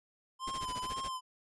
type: tone with vibrato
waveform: square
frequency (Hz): 1033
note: C6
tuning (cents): -22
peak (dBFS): -37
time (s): 0.39-1.21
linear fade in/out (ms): 50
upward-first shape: sine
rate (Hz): 2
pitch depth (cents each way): 52
type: noise with tremolo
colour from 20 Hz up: pink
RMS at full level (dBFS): -42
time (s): 0.47-1.09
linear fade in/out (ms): 5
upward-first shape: sine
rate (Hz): 14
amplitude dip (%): 95
effects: resampled to 24000 Hz